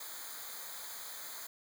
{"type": "noise with comb filter", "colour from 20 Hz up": "white", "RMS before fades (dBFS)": -45, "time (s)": [0, 1.47], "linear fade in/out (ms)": 5, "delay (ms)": 0.36, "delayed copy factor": -0.9, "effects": []}